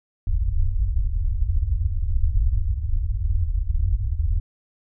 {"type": "low-pass noise", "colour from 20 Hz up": "pink", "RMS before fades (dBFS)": -21, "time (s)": [0.27, 4.4], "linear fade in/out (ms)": 2, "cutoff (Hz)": 100, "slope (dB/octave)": 96, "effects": []}